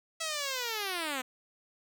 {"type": "linear sweep", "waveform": "5% pulse", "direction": "down", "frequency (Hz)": [659.3, 247.8], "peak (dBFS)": -21, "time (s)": [0.2, 1.22], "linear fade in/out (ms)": 10, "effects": []}